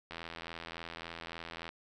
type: click train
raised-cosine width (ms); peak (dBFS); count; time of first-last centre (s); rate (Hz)
0.3; -26; 133; 0.11-1.691; 83.5
effects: none